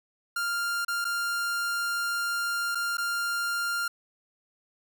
45% pulse tone with dropouts, 1396.9 Hz, F6, in tune, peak -27 dBFS, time 0.36-3.88 s, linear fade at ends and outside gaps 5 ms, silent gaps 0.849-0.881 / 1.045-1.05 / 2.749-2.753 / 2.971-2.981 s, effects none

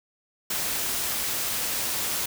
white noise, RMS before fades -28 dBFS, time 0.5-2.26 s, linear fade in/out 5 ms, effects none

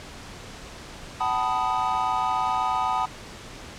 triangle chord, B dominant seventh, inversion second, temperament equal with one note detuned, 754.7 / 880 / 987.8 / 1244.5 Hz, F#5 / A5 / B5 / D#6, +34 / 0 / 0 / 0 cents, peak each -26 dBFS, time 1.2-3.06 s, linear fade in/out 10 ms, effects pink hiss -41 dBFS RMS until 3.78 s + low-pass 7000 Hz 12 dB/octave

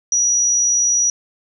sine tone, 5820 Hz, F#8, 29 cents flat, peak -13 dBFS, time 0.12-1.1 s, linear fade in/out 2 ms, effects none

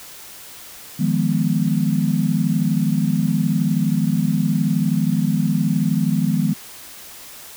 sine chord, F half-diminished seventh, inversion third, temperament equal, 155.56 / 174.61 / 207.7 / 246.9 Hz, Eb3 / F3 / Ab3 / Cb4, 0 / 0 / 0 / 0 cents, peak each -21 / -21 / -21 / -23 dBFS, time 0.99-6.54 s, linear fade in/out 10 ms, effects white hiss -39 dBFS RMS until 7.56 s

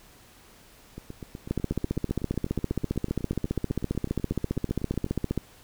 two click trains, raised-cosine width 3 ms, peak -24 / -13 dBFS, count 34 / 59, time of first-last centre 0.98-5.064 / 1.51-5.377 s, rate 8.08 / 15 Hz, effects pink hiss -54 dBFS RMS until 5.63 s

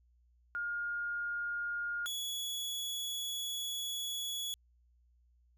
sine / sawtooth tone pair in turn, 1419 / 3382 Hz, F6 / G#7, +27 / +31 cents, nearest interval octave + minor third, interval 1504 cents, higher second, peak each -34 / -33 dBFS, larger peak second, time 0.55-2.06 / 2.06-4.54 s, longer second, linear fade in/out 0 ms, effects added 60 Hz sine -65 dBFS peak until 5.57 s

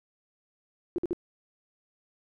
sine tone bursts, 349.2 Hz, F4, in tune, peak -25 dBFS, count 3, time 0.96-1.131 s, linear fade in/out 0 ms, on 23 ms, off 51 ms, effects none

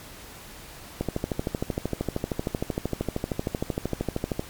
click train, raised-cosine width 2 ms, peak -12 dBFS, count 45, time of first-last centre 1.01-4.395 s, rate 13 Hz, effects pink hiss -44 dBFS RMS until 4.49 s + MP3 96 kbps

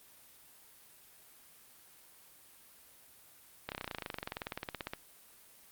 slowing click train, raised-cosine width 0.3 ms, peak -21 dBFS, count 29, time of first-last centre 3.69-4.935 s, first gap 29 ms, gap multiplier 1.03, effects white hiss -59 dBFS RMS until 5.71 s + Opus 32 kbps

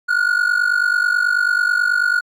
triangle ring-modulated tone, 1448 Hz, F#6, 38 cents flat, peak -9 dBFS, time 0.08-2.21 s, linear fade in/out 20 ms, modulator 24.6 Hz, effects MP3 96 kbps

